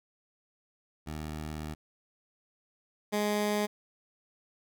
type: tone pair in turn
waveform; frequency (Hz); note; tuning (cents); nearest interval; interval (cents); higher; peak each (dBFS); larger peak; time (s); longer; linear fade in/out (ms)
15% pulse; 77 / 208.4; D#2 / G#3; -17 / +6; octave + perfect fourth; 1723; second; -30 / -21; second; 1.06-1.75 / 3.12-3.67; first; 20
effects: none